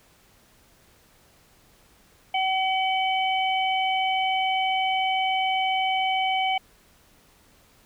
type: harmonic tone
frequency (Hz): 759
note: F#5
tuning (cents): +44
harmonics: 1 / 3 / 4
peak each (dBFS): -23 / -28 / -29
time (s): 2.34-6.58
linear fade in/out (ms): 5
effects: pink hiss -58 dBFS RMS until 7.85 s